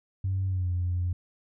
sine tone with pitch glide, 95.3 to 88.92 Hz, G2 to F2, -48 to +32 cents, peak -24 dBFS, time 0.24-1.13 s, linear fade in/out 5 ms, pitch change -120 cents, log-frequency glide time 0.47-0.69 s, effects tanh soft clip ceiling -21 dBFS

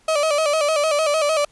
35% pulse tone with vibrato, 609 Hz, D#5, 37 cents flat, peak -15 dBFS, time 0.08-1.45 s, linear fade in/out 5 ms, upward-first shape square, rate 6.6 Hz, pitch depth 76 cents each way, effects pink hiss -57 dBFS RMS until 1.51 s + resampled to 24000 Hz

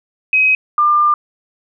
sine tone pair in turn, 2532 / 1197.3 Hz, D#7 / D6, +30 / +33 cents, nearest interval octave + minor second, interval 1297 cents, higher first, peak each -9 dBFS, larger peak neither, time 0.33-0.55 / 0.78-1.14 s, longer second, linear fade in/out 2 ms, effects none

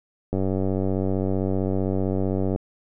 click train, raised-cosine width 2 ms, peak -12 dBFS, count 214, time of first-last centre 0.33-2.56 s, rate 95.5 Hz, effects none

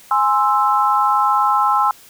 sine chord, Ab augmented, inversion none, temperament equal, 830.6 / 1046.5 / 1318.5 Hz, Ab5 / C6 / E6, 0 / 0 / 0 cents, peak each -17 dBFS, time 0.11-1.91 s, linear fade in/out 2 ms, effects white hiss -45 dBFS RMS until 2.09 s

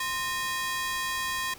sawtooth ring-modulated tone, 1441 Hz, F#6, 46 cents flat, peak -22 dBFS, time 0-1.54 s, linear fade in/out 5 ms, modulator 397 Hz, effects pink hiss -48 dBFS RMS until 1.58 s

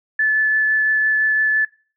sine tone with vibrato, 1736 Hz, A6, 24 cents flat, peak -14 dBFS, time 0.19-1.65 s, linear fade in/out 5 ms, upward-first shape triangle, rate 5.9 Hz, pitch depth 8 cents each way, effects noise-tail reverb RT60 0.4 s tail -21 dB re dry

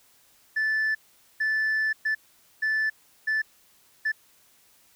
sine tone bursts at uneven times, 1751 Hz, A6, 9 cents flat, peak -20 dBFS, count 6, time 0.56-0.95 / 1.4-1.93 / 2.05-2.15 / 2.62-2.9 / 3.27-3.42 / 4.05-4.12 s, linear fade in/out 10 ms, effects tanh soft clip ceiling -21 dBFS + white hiss -60 dBFS RMS until 4.95 s

